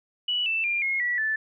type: tone with pitch steps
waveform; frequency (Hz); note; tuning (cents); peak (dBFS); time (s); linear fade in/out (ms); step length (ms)
sine; 2947 / 2656 / 2394 / 2157 / 1944.3 / 1752.3; F#7 / E7 / D7 / C#7 / B6 / A6; -8 / +12 / +33 / -48 / -28 / -8; -23; 0.28-1.36; 5; 180
effects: none